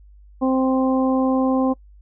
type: harmonic tone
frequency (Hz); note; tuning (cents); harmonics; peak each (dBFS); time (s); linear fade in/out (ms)
261.6; C4; 0; 1 / 2 / 3 / 4; -17 / -23 / -27 / -29; 0.41-1.74; 20
effects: noise-tail reverb RT60 0.1 s tail -23 dB re dry + added 50 Hz sine -44 dBFS peak until 2.01 s